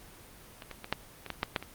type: clicks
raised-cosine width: 0.3 ms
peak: -25 / -24 / -23 / -11 / -24 / -17 / -12 / -11 / -24 dBFS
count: 9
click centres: 0.622 / 0.713 / 0.844 / 0.926 / 1.263 / 1.303 / 1.431 / 1.562 / 1.626 s
effects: pink hiss -52 dBFS RMS until 1.74 s + Opus 24 kbps